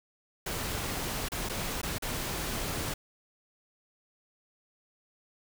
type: noise with dropouts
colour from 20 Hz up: pink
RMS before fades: -34 dBFS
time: 0.46-2.94 s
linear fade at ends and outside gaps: 5 ms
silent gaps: 1.286-1.318 / 1.489-1.495 / 1.816-1.83 / 1.984-2.022 s
effects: none